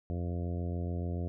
harmonic tone, 87 Hz, F2, 6 cents flat, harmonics 1 / 2 / 3 / 4 / 5 / 6 / 7 / 8, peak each -33 / -39 / -43 / -45 / -47 / -49 / -50 / -51 dBFS, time 0.1-1.28 s, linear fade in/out 0 ms, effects none

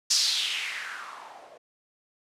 violet noise with low-pass filter sweep, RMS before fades -30 dBFS, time 0.1-1.58 s, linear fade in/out 10 ms, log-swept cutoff 5600 to 540 Hz, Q 3.6, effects low-pass 12000 Hz 12 dB/octave

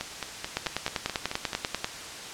two click trains, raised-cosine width 0.2 ms, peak -9 / -13 dBFS, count 14 / 8, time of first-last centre 0.57-1.845 / 0.01-1.532 s, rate 10.2 / 4.6 Hz, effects white hiss -39 dBFS RMS until 2.33 s + low-pass 7000 Hz 12 dB/octave

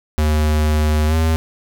square tone with pitch glide, 76.4 to 80.29 Hz, D#2 to E2, -31 to -45 cents, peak -14 dBFS, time 0.18-1.36 s, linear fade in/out 0 ms, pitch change +86 cents, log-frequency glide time 1.07-1.15 s, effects none

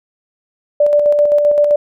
sine tone with tremolo, 587.3 Hz, D5, in tune, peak -7 dBFS, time 0.8-1.76 s, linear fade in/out 5 ms, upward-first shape square, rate 7.7 Hz, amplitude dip 35%, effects none

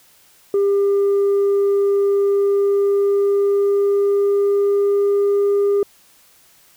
sine tone with pitch glide, 399.7 to 403.4 Hz, G4 to G4, +34 to +50 cents, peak -11 dBFS, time 0.54-5.83 s, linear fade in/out 2 ms, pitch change +16 cents, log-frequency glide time 2.3-5.4 s, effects tanh soft clip ceiling -12 dBFS + white hiss -52 dBFS RMS until 6.76 s

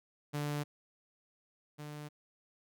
sawtooth tone pair in turn, 146.83 / 148.88 Hz, D3 / D3, 0 / +24 cents, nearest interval unison, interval 24 cents, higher second, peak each -30 / -39 dBFS, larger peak first, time 0.33-0.64 / 1.78-2.09 s, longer neither, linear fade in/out 20 ms, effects none

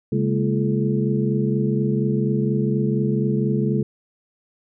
sine tone cluster, 137.1 / 205.4 / 229.6 / 343.7 / 430.1 Hz, C#3 / G#3 / A#3 / F4 / A4, -19 / -19 / -26 / -28 / -39 cents, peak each -22 / -22 / -27 / -27 / -27 dBFS, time 0.12-3.83 s, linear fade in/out 5 ms, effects none

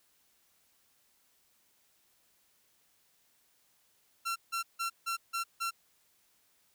sawtooth tone bursts, 1358 Hz, F6, 49 cents flat, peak -28 dBFS, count 6, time 4.25-5.71 s, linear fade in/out 20 ms, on 110 ms, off 160 ms, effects white hiss -70 dBFS RMS until 6.74 s

